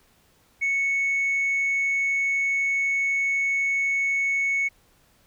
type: tone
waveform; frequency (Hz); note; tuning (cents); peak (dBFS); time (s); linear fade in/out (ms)
sine; 2212; C#7; -4; -19; 0.61-4.69; 20
effects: tanh soft clip ceiling -19 dBFS + pink hiss -61 dBFS RMS until 5.26 s